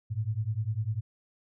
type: beating tone pair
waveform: sine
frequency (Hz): 103.83 / 113.83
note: G#2 / A#2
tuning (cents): 0 / -41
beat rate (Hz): 10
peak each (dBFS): -31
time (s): 0.1-1.01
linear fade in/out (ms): 20
effects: none